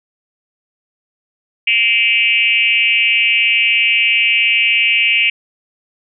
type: tone with frequency modulation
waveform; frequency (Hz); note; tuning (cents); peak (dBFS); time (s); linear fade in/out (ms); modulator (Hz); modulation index
sine; 2558; D#7; +47; -10; 1.67-5.3; 5; 231; 1.5
effects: none